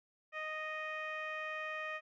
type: tone with low-pass filter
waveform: 15% pulse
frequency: 621 Hz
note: D#5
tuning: 3 cents flat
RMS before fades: -41 dBFS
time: 0.32-2.01 s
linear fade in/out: 50 ms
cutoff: 2300 Hz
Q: 2.3
effects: none